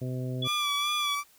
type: harmonic tone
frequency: 127.6 Hz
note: C3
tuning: 43 cents flat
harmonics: 1 / 2 / 3 / 4 / 5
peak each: -31 / -37 / -41 / -43 / -45 dBFS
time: 0.01-0.48 s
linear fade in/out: 10 ms
type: tone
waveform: sine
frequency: 3410 Hz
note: G#7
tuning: 45 cents sharp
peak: -29 dBFS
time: 0.42-1.15 s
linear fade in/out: 5 ms
type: tone with vibrato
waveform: 30% pulse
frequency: 1174.7 Hz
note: D6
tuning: in tune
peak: -26 dBFS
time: 0.44-1.24 s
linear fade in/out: 50 ms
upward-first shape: sine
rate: 2.5 Hz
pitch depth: 44 cents each way
effects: white hiss -60 dBFS RMS until 1.38 s

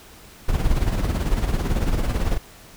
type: noise with tremolo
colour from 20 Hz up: brown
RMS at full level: -18 dBFS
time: 0.48-2.38 s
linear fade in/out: 10 ms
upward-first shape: sine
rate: 18 Hz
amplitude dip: 60%
effects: pink hiss -46 dBFS RMS until 2.76 s

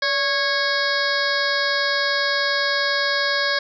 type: harmonic tone with a mistuned harmonic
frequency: 550 Hz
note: C#5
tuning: 14 cents flat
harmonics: 1 / 2 / 3 / 4 / 6 / 7 / 8 / 9 / 10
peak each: -26 / -28 / -22 / -30 / -32 / -30 / -28 / -28 / -35 dBFS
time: 0.02-3.59 s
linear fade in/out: 5 ms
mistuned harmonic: 1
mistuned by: +70 cents
effects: none

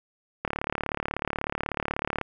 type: click train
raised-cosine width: 0.5 ms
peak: -12 dBFS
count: 65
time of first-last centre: 0.45-2.213 s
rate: 36.3 Hz
effects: none

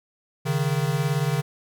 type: beating tone pair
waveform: square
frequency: 136.7 / 154.7 Hz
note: C#3 / D#3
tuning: -24 / -10 cents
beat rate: 18 Hz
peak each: -25 dBFS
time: 0.45-1.42 s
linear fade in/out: 20 ms
effects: none

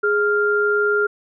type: tone pair together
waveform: sine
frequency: 415.3 / 1396.9 Hz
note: G#4 / F6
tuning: 0 / 0 cents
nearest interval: octave + major sixth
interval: 2100 cents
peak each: -18 dBFS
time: 0.03-1.07 s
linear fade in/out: 10 ms
effects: none

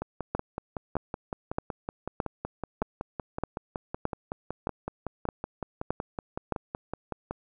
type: two click trains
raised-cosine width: 1 ms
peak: -13 / -18 dBFS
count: 11 / 40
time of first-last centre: 0.35-6.523 / 0.02-7.31 s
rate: 1.62 / 5.35 Hz
effects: none

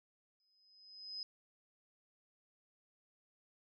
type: tone with exponential growth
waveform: sine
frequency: 5050 Hz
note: D#8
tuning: 25 cents sharp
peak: -39 dBFS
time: 0.4-1.23 s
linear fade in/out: 1 ms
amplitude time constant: 180 ms
effects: none

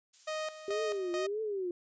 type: noise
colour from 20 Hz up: violet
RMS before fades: -49 dBFS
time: 0.13-0.98 s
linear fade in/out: 10 ms
type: tone with tremolo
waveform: sawtooth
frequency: 622.3 Hz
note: D#5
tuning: in tune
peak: -30 dBFS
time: 0.27-1.27 s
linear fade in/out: 10 ms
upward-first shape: square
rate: 2.3 Hz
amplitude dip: 75%
type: tone with vibrato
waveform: sine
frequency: 392 Hz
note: G4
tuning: in tune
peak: -32 dBFS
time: 0.68-1.71 s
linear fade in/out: 2 ms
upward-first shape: triangle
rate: 1.7 Hz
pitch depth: 220 cents each way
effects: resampled to 16000 Hz

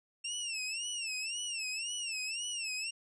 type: tone with vibrato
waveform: 20% pulse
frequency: 2724 Hz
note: F7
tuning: 44 cents flat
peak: -30 dBFS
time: 0.24-2.91 s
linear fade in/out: 10 ms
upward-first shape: sine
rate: 1.9 Hz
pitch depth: 140 cents each way
effects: resampled to 22050 Hz

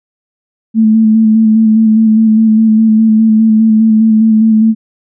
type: tone with vibrato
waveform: sine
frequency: 220 Hz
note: A3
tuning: in tune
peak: -4 dBFS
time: 0.74-4.75 s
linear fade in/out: 50 ms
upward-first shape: square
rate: 4.9 Hz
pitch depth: 21 cents each way
effects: none

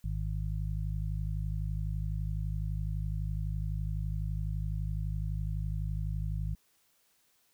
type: harmonic tone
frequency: 51.91 Hz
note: G#1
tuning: in tune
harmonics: 1 / 2 / 3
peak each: -33 / -36 / -38 dBFS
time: 0.04-6.55 s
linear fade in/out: 5 ms
effects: white hiss -70 dBFS RMS until 7.53 s

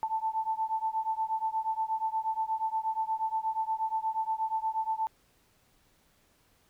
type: beating tone pair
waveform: sine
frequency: 880 / 888.4 Hz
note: A5 / A5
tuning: 0 / +16 cents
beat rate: 8.4 Hz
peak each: -31 / -32 dBFS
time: 0.03-5.07 s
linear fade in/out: 0 ms
effects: pink hiss -67 dBFS RMS until 6.69 s

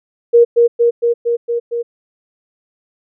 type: tone with echo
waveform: sine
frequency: 471.5 Hz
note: A#4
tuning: 20 cents sharp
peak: -4 dBFS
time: 0.33-0.45 s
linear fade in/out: 20 ms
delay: 230 ms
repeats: 6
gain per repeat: -2 dB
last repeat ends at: 1.83 s
effects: none

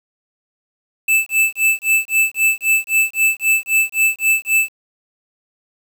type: tone with tremolo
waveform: square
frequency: 2634 Hz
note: E7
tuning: 2 cents flat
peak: -11 dBFS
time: 1.08-4.7 s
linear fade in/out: 5 ms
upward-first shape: sine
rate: 3.8 Hz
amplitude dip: 100%
effects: 7-bit

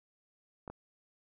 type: clicks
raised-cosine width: 1 ms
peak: -30 dBFS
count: 2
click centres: 0.678 / 0.7 s
effects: none

